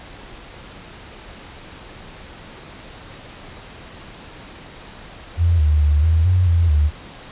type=tone with pitch steps; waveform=sine; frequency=85 / 75.6 / 74.1 / 81 / 91.1 / 84.7 / 74.7 Hz; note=F2 / D#2 / D2 / E2 / F#2 / E2 / D2; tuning=-46 / -49 / +16 / -30 / -26 / +48 / +30 cents; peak=-12 dBFS; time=5.37-6.91 s; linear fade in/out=50 ms; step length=220 ms; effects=pink hiss -39 dBFS RMS until 7.31 s + resampled to 8000 Hz